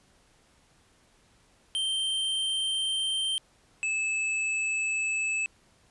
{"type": "tone pair in turn", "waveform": "square", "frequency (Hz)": [3136, 2612], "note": ["G7", "E7"], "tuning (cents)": [0, -17], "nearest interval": "minor third", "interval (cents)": 317, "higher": "first", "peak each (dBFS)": -27, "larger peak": "neither", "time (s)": [[1.75, 3.38], [3.83, 5.46]], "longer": "neither", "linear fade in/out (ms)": 0, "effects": ["pink hiss -63 dBFS RMS until 5.9 s", "resampled to 24000 Hz"]}